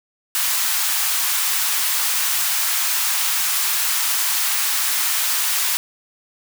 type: high-pass noise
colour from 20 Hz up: white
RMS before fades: -20 dBFS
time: 0.35-5.77 s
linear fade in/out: 0 ms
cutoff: 870 Hz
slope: 24 dB/octave
effects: none